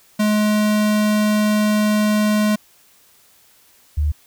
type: tone pair in turn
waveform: square / sine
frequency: 211.4 / 74.74 Hz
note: G#3 / D2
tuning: +31 / +31 cents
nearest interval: octave + tritone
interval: 1800 cents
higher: first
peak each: -15 dBFS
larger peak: neither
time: 0.19-2.56 / 3.97-4.12 s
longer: first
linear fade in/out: 10 ms
effects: white hiss -53 dBFS RMS until 4.26 s